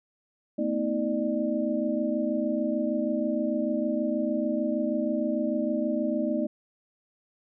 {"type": "tone cluster", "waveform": "sine", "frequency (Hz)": [224.6, 251.1, 316.5, 598], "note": ["A3", "B3", "D#4", "D5"], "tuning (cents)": [36, 29, 30, 31], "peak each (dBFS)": -30, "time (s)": [0.58, 6.47], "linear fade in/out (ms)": 10, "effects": []}